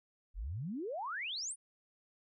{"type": "exponential sweep", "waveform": "sine", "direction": "up", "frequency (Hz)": [38.94, 10000], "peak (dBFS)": -37, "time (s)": [0.34, 1.56], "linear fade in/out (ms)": 50, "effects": []}